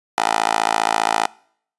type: tone with high-pass filter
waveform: 10% pulse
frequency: 55 Hz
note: A1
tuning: in tune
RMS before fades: -19 dBFS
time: 0.18-1.27 s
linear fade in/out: 0 ms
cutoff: 790 Hz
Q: 2.3
effects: noise-tail reverb RT60 0.6 s tail -24 dB re dry + resampled to 24000 Hz

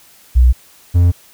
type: tone pair in turn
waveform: sine / triangle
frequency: 61.74 / 87.52 Hz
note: B1 / F2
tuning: 0 / +4 cents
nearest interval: tritone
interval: 604 cents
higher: second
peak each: -5 dBFS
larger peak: neither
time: 0.35-0.53 / 0.94-1.12 s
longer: neither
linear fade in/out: 20 ms
effects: white hiss -46 dBFS RMS until 1.33 s

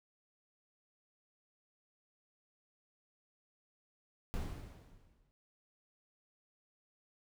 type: noise with exponential decay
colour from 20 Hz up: brown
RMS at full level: -36 dBFS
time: 4.34-5.31 s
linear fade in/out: 0 ms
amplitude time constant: 210 ms
effects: none

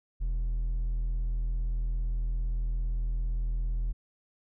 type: tone with hard clipping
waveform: sine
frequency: 41.2 Hz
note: E1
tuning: in tune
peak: -28 dBFS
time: 0.2-3.93 s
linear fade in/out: 20 ms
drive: 3 dB
effects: none

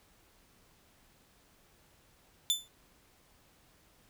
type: tone with exponential decay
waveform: sawtooth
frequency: 3520 Hz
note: A7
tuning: in tune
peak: -20 dBFS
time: 2.5-2.68 s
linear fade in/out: 0 ms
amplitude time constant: 38 ms
effects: pink hiss -65 dBFS RMS until 4.09 s

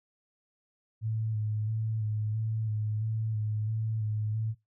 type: tone with vibrato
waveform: sine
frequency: 108.8 Hz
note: A2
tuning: 19 cents flat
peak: -28 dBFS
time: 1.01-4.55 s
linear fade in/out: 50 ms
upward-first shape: square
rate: 1.5 Hz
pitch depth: 27 cents each way
effects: noise-tail reverb RT60 0.2 s tail -22 dB re dry

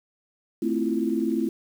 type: chord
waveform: sine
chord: F major seventh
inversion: first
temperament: equal with one note detuned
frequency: 222.7 / 261.6 / 329.6 / 349.2 Hz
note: A3 / C4 / E4 / F4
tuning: +21 / 0 / 0 / 0 cents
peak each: -27 / -28 / -26 / -31 dBFS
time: 0.62-1.49 s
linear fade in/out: 5 ms
effects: 8-bit

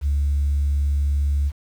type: tone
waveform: sine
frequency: 71.4 Hz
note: D2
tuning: 48 cents flat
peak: -16 dBFS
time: 0.01-1.52 s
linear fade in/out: 50 ms
effects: tanh soft clip ceiling -14 dBFS + 8-bit

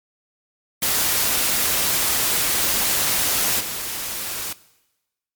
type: noise with level steps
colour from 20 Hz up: white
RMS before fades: -20 / -28 dBFS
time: 0.82-4.53 s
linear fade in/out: 5 ms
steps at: 3.59 s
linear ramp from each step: 20 ms
effects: noise-tail reverb RT60 1.0 s tail -19 dB re dry + MP3 96 kbps

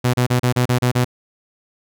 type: tone bursts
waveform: sawtooth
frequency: 124 Hz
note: B2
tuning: 7 cents sharp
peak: -10 dBFS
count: 8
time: 0.04-1.047 s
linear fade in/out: 10 ms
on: 97 ms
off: 33 ms
effects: none

